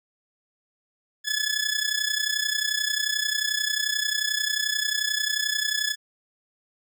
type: tone with amplitude modulation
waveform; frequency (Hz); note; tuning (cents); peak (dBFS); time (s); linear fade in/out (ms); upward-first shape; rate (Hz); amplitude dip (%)
15% pulse; 1711; A6; -49; -14; 1.24-5.96; 50; sine; 31.3; 75
effects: none